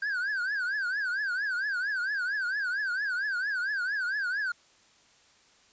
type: tone with vibrato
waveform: triangle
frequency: 1564 Hz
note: G6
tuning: 4 cents flat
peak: -26 dBFS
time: 0.02-4.52 s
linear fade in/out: 5 ms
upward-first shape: triangle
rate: 4.4 Hz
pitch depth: 190 cents each way
effects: white hiss -61 dBFS RMS until 5.72 s + resampled to 16000 Hz